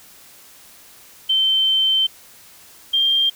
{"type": "tone pair in turn", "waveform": "sine", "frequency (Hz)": [3100, 3185], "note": ["G7", "G7"], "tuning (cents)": [-20, 27], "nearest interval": "unison", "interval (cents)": 47, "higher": "second", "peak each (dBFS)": -14, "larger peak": "neither", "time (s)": [[1.29, 2.07], [2.93, 3.3]], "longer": "first", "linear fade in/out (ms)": 10, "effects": ["white hiss -46 dBFS RMS until 3.35 s"]}